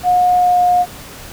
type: tone with pitch glide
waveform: sine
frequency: 721 to 716 Hz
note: F#5 to F5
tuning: -45 to +43 cents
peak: -9 dBFS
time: 0.03-0.86 s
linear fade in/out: 50 ms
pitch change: -12 cents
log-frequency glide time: 0.33-0.56 s
effects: pink hiss -34 dBFS RMS until 1.32 s

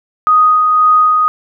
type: tone with tremolo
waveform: sine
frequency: 1246 Hz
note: D#6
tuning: 2 cents sharp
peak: -5 dBFS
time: 0.27-1.28 s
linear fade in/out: 0 ms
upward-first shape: sine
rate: 1.9 Hz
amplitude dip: 30%
effects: none

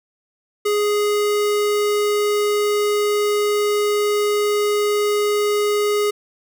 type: tone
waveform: square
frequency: 415.3 Hz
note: G#4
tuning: in tune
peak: -17 dBFS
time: 0.65-6.11 s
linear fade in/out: 10 ms
effects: none

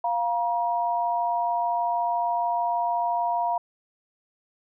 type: tone pair together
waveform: sine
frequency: 698.5 / 952.1 Hz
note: F5 / A#5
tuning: 0 / +36 cents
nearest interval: perfect fourth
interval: 536 cents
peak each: -25 dBFS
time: 0.04-3.58 s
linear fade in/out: 5 ms
effects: none

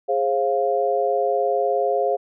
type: chord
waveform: sine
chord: F minor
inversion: first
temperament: equal with one note detuned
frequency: 415.3 / 534.9 / 698.5 Hz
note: Ab4 / C5 / F5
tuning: 0 / +38 / 0 cents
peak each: -23 / -22 / -22 dBFS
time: 0.08-2.17 s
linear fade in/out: 20 ms
effects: none

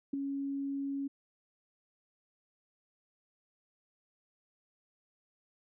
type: tone with ADSR envelope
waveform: sine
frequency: 277.2 Hz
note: C#4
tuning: in tune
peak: -27 dBFS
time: 0.13-1.08 s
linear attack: 8 ms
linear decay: 5 ms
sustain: -6 dB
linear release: 12 ms
effects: none

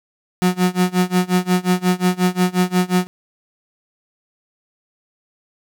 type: tone with tremolo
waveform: 35% pulse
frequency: 181.6 Hz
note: F#3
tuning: 32 cents flat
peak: -10 dBFS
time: 0.42-3.07 s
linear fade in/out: 0 ms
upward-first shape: sine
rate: 5.6 Hz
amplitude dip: 95%
effects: none

